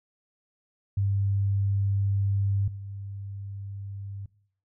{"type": "tone pair in turn", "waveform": "sine", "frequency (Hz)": [99.2, 99.2], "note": ["G2", "G2"], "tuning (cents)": [21, 21], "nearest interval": "unison", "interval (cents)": 0, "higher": "neither", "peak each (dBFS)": [-22, -34], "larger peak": "first", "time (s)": [[0.97, 2.68], [2.68, 4.26]], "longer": "first", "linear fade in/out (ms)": 5, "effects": ["noise-tail reverb RT60 0.6 s tail -21 dB re dry"]}